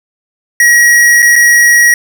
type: tone with dropouts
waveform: square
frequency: 1905 Hz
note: A#6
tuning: 37 cents sharp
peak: -4 dBFS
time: 0.6-1.94 s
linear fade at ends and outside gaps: 2 ms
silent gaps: 1.222-1.226 / 1.357-1.361 s
effects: none